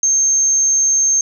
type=tone; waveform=sine; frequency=6370 Hz; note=G8; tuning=27 cents sharp; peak=-11 dBFS; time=0.03-1.21 s; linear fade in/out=2 ms; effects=none